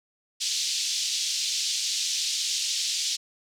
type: band-pass noise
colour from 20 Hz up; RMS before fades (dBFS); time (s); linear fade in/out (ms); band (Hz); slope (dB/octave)
white; -28; 0.4-3.17; 20; 3200 to 6400; 24
effects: none